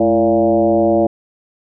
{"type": "tone with frequency modulation", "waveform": "sine", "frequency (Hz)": 454.7, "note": "A#4", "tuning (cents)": -43, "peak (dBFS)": -10, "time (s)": [0, 1.07], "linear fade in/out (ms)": 5, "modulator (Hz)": 119, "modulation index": 2, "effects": []}